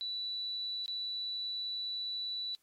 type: tone with dropouts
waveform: sine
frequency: 3955 Hz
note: B7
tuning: 2 cents sharp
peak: -35 dBFS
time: 0.01-2.55 s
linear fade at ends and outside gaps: 0 ms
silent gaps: 0.86-0.88 s
effects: white hiss -74 dBFS RMS until 2.62 s + AAC 48 kbps